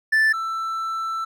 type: tone pair in turn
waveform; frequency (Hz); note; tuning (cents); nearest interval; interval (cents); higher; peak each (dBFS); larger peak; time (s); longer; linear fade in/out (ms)
triangle; 1760 / 1329.6; A6 / E6; 0 / +15; perfect fourth; 485; first; -13 / -22; first; 0.12-0.33 / 0.33-1.25; second; 10
effects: none